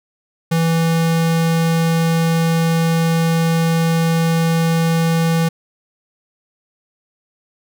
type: tone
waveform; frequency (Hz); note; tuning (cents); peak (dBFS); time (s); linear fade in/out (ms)
square; 164.81; E3; 0; -14; 0.51-5.49; 10
effects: none